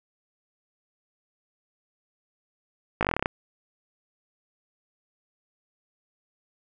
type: slowing click train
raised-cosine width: 0.5 ms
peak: -8 dBFS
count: 11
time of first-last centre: 3.01-3.259 s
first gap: 18 ms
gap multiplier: 1.07
effects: none